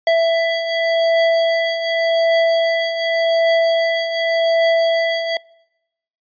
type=beating tone pair; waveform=square; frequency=662 / 662.87 Hz; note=E5 / E5; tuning=+7 / +9 cents; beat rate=0.87 Hz; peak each=-22 / -15 dBFS; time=0.07-5.37 s; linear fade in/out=2 ms; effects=noise-tail reverb RT60 0.9 s tail -25 dB re dry + resampled to 11025 Hz